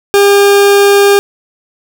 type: tone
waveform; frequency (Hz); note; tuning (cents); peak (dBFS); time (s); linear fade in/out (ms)
40% pulse; 402.3; G4; +45; -3; 0.14-1.19; 0
effects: none